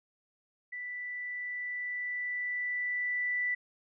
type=tone with level ramp; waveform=sine; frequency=1975.5 Hz; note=B6; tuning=in tune; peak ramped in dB=-37 to -28 dBFS; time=0.72-3.55 s; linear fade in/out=10 ms; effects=none